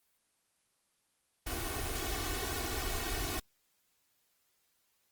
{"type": "noise with comb filter", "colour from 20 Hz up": "pink", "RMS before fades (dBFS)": -36, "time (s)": [1.46, 3.4], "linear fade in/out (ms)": 10, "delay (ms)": 2.7, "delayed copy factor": 0.95, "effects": ["white hiss -75 dBFS RMS until 5.11 s", "Opus 24 kbps"]}